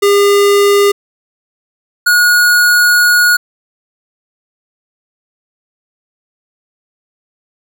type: tone pair in turn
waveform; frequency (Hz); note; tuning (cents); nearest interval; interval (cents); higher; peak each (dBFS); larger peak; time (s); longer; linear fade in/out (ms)
square; 404.1 / 1447.6; G#4 / F#6; -47 / -38; octave + minor seventh; 2209; second; -7; neither; 0.02-0.92 / 2.06-3.37; second; 10
effects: none